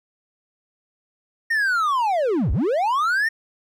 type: linear two-way sweep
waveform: triangle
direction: down then up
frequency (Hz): 1864.7 to 45 to 1864.7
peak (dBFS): -16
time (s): 1.5-3.29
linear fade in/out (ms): 10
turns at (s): 2.52
effects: none